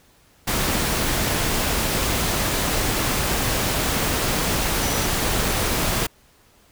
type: tone in noise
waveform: sine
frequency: 5900 Hz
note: F#8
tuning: 6 cents flat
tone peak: -32 dBFS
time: 4.82-5.06 s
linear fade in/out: 10 ms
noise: pink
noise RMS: -22 dBFS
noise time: 0.47-6.07 s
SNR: -13 dB
effects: pink hiss -56 dBFS RMS until 6.71 s